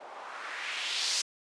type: noise with low-pass filter sweep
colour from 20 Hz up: blue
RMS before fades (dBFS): -35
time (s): 0-1.22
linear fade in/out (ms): 10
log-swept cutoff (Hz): 680 to 5800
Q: 1.8
effects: high-pass 400 Hz 12 dB/octave + resampled to 22050 Hz